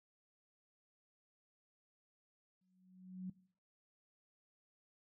sine tone with exponential growth, 185 Hz, F#3, in tune, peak -39 dBFS, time 2.61-3.3 s, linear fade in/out 5 ms, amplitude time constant 150 ms, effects noise-tail reverb RT60 0.6 s tail -21 dB re dry

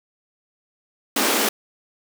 pink high-pass noise, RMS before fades -20 dBFS, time 1.16-1.49 s, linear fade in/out 5 ms, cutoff 210 Hz, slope 96 dB/octave, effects none

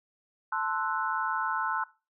sine chord, F# half-diminished seventh, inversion first, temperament equal, 880 / 1046.5 / 1318.5 / 1480 Hz, A5 / C6 / E6 / F#6, 0 / 0 / 0 / 0 cents, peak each -33 dBFS, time 0.52-1.84 s, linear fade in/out 5 ms, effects noise-tail reverb RT60 0.3 s tail -20 dB re dry

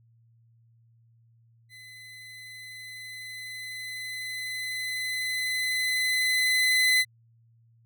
30% pulse tone with level ramp, 2022 Hz, B6, 40 cents sharp, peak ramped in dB -43 to -16 dBFS, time 1.69-7.05 s, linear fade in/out 50 ms, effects added 115 Hz sine -58 dBFS peak until 7.85 s

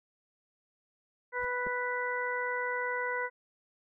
harmonic tone, 493.9 Hz, B4, in tune, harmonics 1 / 2 / 3 / 4, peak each -36 / -36 / -36 / -36 dBFS, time 1.32-3.3 s, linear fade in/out 50 ms
brown noise with exponential growth, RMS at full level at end -43 dBFS, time 1.34-1.45 s, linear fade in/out 5 ms, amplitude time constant 23 ms
clicks, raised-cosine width 2 ms, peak -30 dBFS, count 2, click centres 1.666 / 1.671 s
effects none

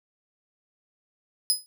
20% pulse tone with exponential decay, 5040 Hz, D#8, 21 cents sharp, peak -11 dBFS, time 1.5-1.66 s, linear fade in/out 0 ms, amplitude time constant 33 ms, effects none

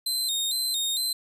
sawtooth tone with vibrato, 3888 Hz, B7, 28 cents flat, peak -22 dBFS, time 0.06-1.13 s, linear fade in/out 5 ms, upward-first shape square, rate 2.2 Hz, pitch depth 85 cents each way, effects resampled to 32000 Hz

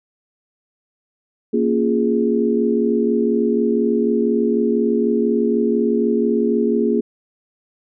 sine chord, Bb minor seventh, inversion none, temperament equal, 233.1 / 277.2 / 349.2 / 415.3 Hz, Bb3 / Db4 / F4 / Ab4, 0 / 0 / 0 / 0 cents, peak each -18 / -24 / -22 / -19 dBFS, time 1.53-7.01 s, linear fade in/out 10 ms, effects none

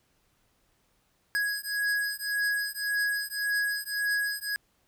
square beating tone pair, 1661.2 / 1663 Hz, G#6 / G#6, 0 / +2 cents, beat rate 1.8 Hz, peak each -31 dBFS, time 1.35-4.56 s, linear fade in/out 0 ms, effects pink hiss -70 dBFS RMS until 4.87 s

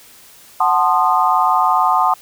sine chord, F# diminished seventh, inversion none, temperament equal with one note detuned, 740 / 880 / 1046.5 / 1228.8 Hz, F#5 / A5 / C6 / Eb6, 0 / 0 / 0 / -22 cents, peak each -17 dBFS, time 0.6-2.14 s, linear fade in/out 5 ms, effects white hiss -44 dBFS RMS until 2.21 s

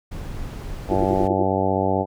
brown noise, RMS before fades -31 dBFS, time 0.11-1.28 s, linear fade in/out 10 ms
harmonic tone, 95.6 Hz, G2, 43 cents flat, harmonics 1 / 2 / 3 / 4 / 5 / 6 / 7 / 8 / 9, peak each -27 / -27 / -27 / -27 / -27 / -27 / -27 / -27 / -27 dBFS, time 0.88-2.06 s, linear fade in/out 50 ms
sine tone bursts, 346.1 Hz, F4, 16 cents flat, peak -20 dBFS, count 6, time 0.91-1.43 s, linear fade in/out 5 ms, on 40 ms, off 56 ms
effects none

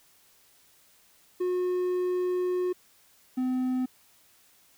triangle tone pair in turn, 362.1 / 255.2 Hz, F#4 / C4, -37 / -43 cents, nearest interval tritone, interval 606 cents, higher first, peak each -23 dBFS, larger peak neither, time 1.4-2.73 / 3.37-3.86 s, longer first, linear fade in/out 10 ms, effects white hiss -61 dBFS RMS until 4.77 s

